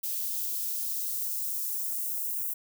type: noise with high-pass filter sweep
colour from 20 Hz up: violet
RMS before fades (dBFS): -32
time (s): 0.03-2.54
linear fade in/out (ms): 10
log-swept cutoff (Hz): 2800 to 9100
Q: 0.89
effects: none